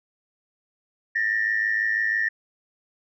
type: tone pair together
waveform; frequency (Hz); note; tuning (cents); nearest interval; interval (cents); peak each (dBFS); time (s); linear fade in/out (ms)
sine; 1784 / 1890.1; A6 / A#6; +23 / +23; minor second; 100; -22 / -24; 1.15-2.29; 10
effects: tanh soft clip ceiling -14 dBFS